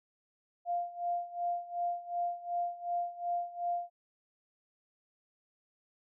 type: tone with tremolo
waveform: sine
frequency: 698.5 Hz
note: F5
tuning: in tune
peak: -29 dBFS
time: 0.65-3.9 s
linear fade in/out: 50 ms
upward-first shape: sine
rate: 2.7 Hz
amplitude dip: 85%
effects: none